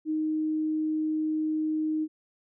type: tone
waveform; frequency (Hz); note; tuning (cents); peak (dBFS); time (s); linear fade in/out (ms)
sine; 311.1; D#4; 0; -25; 0.05-2.08; 50
effects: none